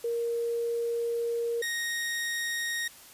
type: tone pair in turn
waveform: sine / sawtooth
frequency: 468.1 / 1868.8 Hz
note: A#4 / A#6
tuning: +7 / +4 cents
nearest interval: 2 octaves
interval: 2397 cents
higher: second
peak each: -27 / -26 dBFS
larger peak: second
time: 0.04-1.62 / 1.62-2.88 s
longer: first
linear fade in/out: 5 ms
effects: white hiss -51 dBFS RMS until 3.13 s + resampled to 32000 Hz